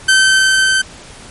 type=tone with level ramp; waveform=sawtooth; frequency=1543 Hz; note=G6; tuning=28 cents flat; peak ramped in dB=-3 to -7 dBFS; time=0.08-0.82 s; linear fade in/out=10 ms; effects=pink hiss -36 dBFS RMS until 1.3 s + MP3 48 kbps